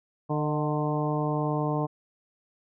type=harmonic tone with a mistuned harmonic; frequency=149.8 Hz; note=D3; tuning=35 cents sharp; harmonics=1 / 2 / 3 / 4 / 5 / 6 / 7; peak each=-28 / -31 / -33 / -34 / -35 / -36 / -36 dBFS; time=0.29-1.87 s; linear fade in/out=20 ms; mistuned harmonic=4; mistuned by=+35 cents; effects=none